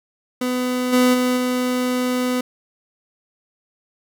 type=tone with level steps; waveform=30% pulse; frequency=250.7 Hz; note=B3; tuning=26 cents sharp; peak=-17 / -10 / -14 / -16 dBFS; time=0.41-2.41 s; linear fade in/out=5 ms; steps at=0.92 / 1.13 / 1.36 s; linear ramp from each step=20 ms; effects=none